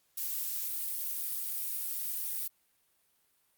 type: noise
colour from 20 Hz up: violet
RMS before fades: -35 dBFS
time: 0.17-2.48 s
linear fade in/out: 10 ms
effects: white hiss -72 dBFS RMS until 3.57 s + Opus 48 kbps